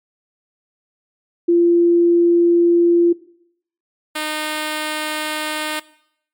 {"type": "tone pair in turn", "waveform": ["sine", "5% pulse"], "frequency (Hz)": [343.7, 306.8], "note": ["F4", "D#4"], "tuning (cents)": [-28, -24], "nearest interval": "major second", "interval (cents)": 196, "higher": "first", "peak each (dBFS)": -10, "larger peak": "neither", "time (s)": [[1.48, 3.13], [4.15, 5.8]], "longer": "neither", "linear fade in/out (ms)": 10, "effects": ["noise-tail reverb RT60 0.7 s tail -19 dB re dry", "MP3 96 kbps"]}